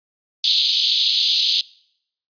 white band-pass noise, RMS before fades -18 dBFS, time 0.44-1.61 s, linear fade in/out 2 ms, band 3300 to 4500 Hz, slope 48 dB/octave, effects noise-tail reverb RT60 0.7 s tail -23 dB re dry + resampled to 11025 Hz

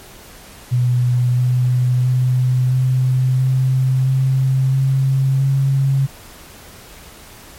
sine tone with pitch steps, 123.47 / 125.19 / 126.94 / 128.71 / 130.51 / 132.33 / 134.18 / 136.05 Hz, B2 / B2 / B2 / C3 / C3 / C3 / C3 / C#3, 0 / +24 / +48 / -28 / -4 / +20 / +44 / -32 cents, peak -12 dBFS, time 0.71-6.07 s, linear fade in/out 20 ms, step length 670 ms, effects pink hiss -40 dBFS RMS until 7.58 s + MP3 64 kbps

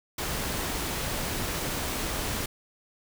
pink noise, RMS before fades -31 dBFS, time 0.18-2.46 s, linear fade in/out 5 ms, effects none

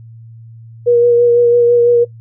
sine tone with vibrato, 477.6 Hz, A#4, 42 cents sharp, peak -6 dBFS, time 0.86-2.05 s, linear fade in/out 20 ms, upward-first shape sine, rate 6 Hz, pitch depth 18 cents each way, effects noise-tail reverb RT60 0.1 s tail -18 dB re dry + added 114 Hz sine -33 dBFS peak until 2.2 s

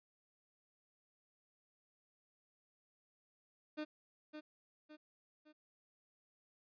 30% pulse tone with echo, 304.6 Hz, D#4, 37 cents flat, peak -37 dBFS, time 3.77-3.85 s, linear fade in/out 20 ms, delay 560 ms, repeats 3, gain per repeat -7 dB, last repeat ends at 5.53 s, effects resampled to 11025 Hz

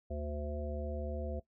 harmonic tone with a mistuned harmonic, 73.8 Hz, D2, 9 cents sharp, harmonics 1 / 3 / 5 / 7 / 9, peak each -38 / -45 / -46 / -44 / -44 dBFS, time 0.1-1.4 s, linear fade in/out 10 ms, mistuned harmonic 3, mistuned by +24 cents, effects noise-tail reverb RT60 0.1 s tail -17 dB re dry

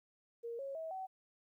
sine tone with pitch steps, 466.9 / 548.9 / 645.2 / 758.5 Hz, A#4 / C#5 / E5 / F#5, +3 / -17 / -37 / +43 cents, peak -40 dBFS, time 0.43-1.07 s, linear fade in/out 20 ms, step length 160 ms, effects 13-bit

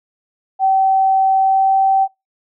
sine tone with pitch glide, 769 to 773.5 Hz, G5 to G5, -33 to -23 cents, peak -10 dBFS, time 0.59-2.08 s, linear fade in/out 50 ms, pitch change +10 cents, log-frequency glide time 1.38-1.77 s, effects noise-tail reverb RT60 0.2 s tail -20 dB re dry

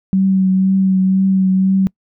sine tone with vibrato, 190 Hz, F#3, 46 cents sharp, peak -10 dBFS, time 0.13-1.87 s, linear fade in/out 0 ms, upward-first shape triangle, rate 2 Hz, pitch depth 23 cents each way, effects noise-tail reverb RT60 0.1 s tail -26 dB re dry

